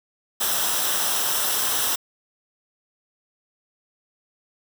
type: noise with comb filter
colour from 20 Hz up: white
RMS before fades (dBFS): -23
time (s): 0.4-1.96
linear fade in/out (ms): 10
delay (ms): 0.44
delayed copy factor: -0.6
effects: none